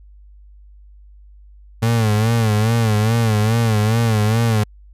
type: tone with vibrato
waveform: 35% pulse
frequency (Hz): 110.8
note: A2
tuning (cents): +13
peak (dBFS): -12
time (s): 1.82-4.64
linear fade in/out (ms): 10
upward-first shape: sine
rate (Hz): 2.4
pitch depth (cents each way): 93
effects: added 50 Hz sine -41 dBFS peak until 4.93 s + resampled to 32000 Hz